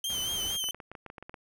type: tone with vibrato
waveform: sawtooth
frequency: 3117 Hz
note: G7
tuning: 11 cents flat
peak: -27 dBFS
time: 0.04-0.71 s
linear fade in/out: 2 ms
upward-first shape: sine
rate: 4.4 Hz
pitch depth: 55 cents each way
type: noise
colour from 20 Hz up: pink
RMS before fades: -43 dBFS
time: 0.09-0.57 s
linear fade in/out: 10 ms
type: clicks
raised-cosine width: 0.5 ms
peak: -28 dBFS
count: 12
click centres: 0.641 / 0.688 / 0.746 / 0.802 / 0.916 / 0.952 / 1.063 / 1.101 / 1.182 / 1.226 / 1.295 / 1.342 s
effects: none